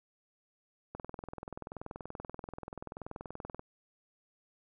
click train, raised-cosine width 1 ms, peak -27 dBFS, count 56, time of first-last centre 0.95-3.594 s, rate 20.8 Hz, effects none

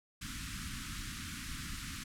pink band-stop noise, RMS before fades -42 dBFS, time 0.21-2.04 s, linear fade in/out 10 ms, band 290 to 1200 Hz, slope 48 dB/octave, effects low-pass 11000 Hz 12 dB/octave

